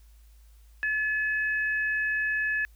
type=tone pair together; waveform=sine; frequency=1718 / 2559 Hz; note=A6 / D#7; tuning=-42 / +48 cents; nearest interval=perfect fifth; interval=690 cents; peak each=-25 / -35 dBFS; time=0.83-2.65 s; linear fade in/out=0 ms; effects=added 54 Hz sine -51 dBFS peak until 2.75 s + white hiss -66 dBFS RMS until 2.75 s